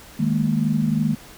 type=chord; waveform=sine; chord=D# suspended fourth; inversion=none; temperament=equal with one note detuned; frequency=155.56 / 207.7 / 230.7 Hz; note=D#3 / G#3 / A#3; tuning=0 / 0 / -18 cents; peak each=-22 dBFS; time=0.19-1.15 s; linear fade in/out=10 ms; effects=pink hiss -44 dBFS RMS until 1.37 s